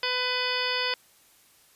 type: harmonic tone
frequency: 500 Hz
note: B4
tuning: 21 cents sharp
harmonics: 1 / 2 / 3 / 4 / 5 / 6 / 7 / 9 / 10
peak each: -34 / -34 / -34 / -34 / -34 / -34 / -34 / -34 / -34 dBFS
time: 0.03-0.94 s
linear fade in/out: 2 ms
effects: white hiss -59 dBFS RMS until 1.75 s + resampled to 32000 Hz